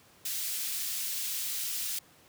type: high-pass noise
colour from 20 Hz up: white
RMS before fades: -34 dBFS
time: 0.25-1.99 s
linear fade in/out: 5 ms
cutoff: 2700 Hz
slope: 12 dB/octave
effects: pink hiss -59 dBFS RMS until 2.28 s + high-pass 100 Hz 12 dB/octave